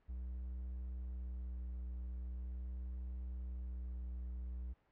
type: tone with vibrato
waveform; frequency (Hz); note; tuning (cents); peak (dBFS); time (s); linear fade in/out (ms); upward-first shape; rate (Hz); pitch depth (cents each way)
triangle; 61.74; B1; 0; -39; 0.08-4.74; 20; sine; 0.42; 13
effects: pink hiss -75 dBFS RMS until 4.91 s + low-pass 2000 Hz 12 dB/octave